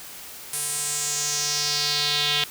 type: tone with band-pass filter sweep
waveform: square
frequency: 146.83 Hz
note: D3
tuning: in tune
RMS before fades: -25 dBFS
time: 0.53-2.44 s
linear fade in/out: 2 ms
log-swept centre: 10000 to 3300 Hz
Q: 3.3
effects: white hiss -40 dBFS RMS until 2.5 s